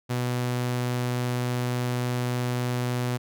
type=tone; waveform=sawtooth; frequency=123.47 Hz; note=B2; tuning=in tune; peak=-21 dBFS; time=0.09-3.18 s; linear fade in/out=20 ms; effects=none